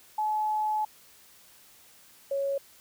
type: tone pair in turn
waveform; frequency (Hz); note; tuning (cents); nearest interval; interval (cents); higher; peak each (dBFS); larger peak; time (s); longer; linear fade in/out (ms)
sine; 856 / 553.8; A5 / C#5; -48 / -2; minor sixth; 754; first; -25 / -26; first; 0.18-0.85 / 2.31-2.58; first; 5
effects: white hiss -56 dBFS RMS until 2.8 s